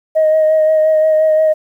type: tone with vibrato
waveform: sine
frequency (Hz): 626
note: D#5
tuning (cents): +10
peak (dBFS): -7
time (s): 0.15-1.54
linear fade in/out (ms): 20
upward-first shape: sine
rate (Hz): 5.7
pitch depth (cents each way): 18
effects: tanh soft clip ceiling -5 dBFS + 8-bit